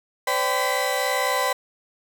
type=tone cluster; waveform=35% pulse; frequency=509 / 573 / 780 / 1017 / 1976 Hz; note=C5 / D5 / G5 / C6 / B6; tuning=-48 / -43 / -9 / -50 / 0 cents; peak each=-26 dBFS; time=0.27-1.53 s; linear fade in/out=5 ms; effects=none